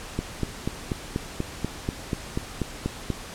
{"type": "click train", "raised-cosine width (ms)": 3, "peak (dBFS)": -12, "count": 13, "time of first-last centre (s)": [0.19, 3.103], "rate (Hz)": 4.12, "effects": ["pink hiss -39 dBFS RMS until 3.34 s", "low-pass 10000 Hz 12 dB/octave"]}